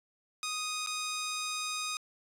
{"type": "tone with dropouts", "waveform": "10% pulse", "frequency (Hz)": 1244.5, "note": "D#6", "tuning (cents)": 0, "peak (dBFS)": -25, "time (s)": [0.43, 1.97], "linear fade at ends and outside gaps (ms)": 1, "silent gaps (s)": [0.863, 0.871], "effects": ["resampled to 32000 Hz"]}